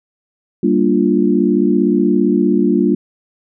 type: chord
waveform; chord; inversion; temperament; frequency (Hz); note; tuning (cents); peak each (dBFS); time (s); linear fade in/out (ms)
sine; G minor seventh; none; equal; 196 / 233.1 / 293.7 / 349.2; G3 / Bb3 / D4 / F4; 0 / 0 / 0 / 0; -16; 0.63-2.95; 5
effects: none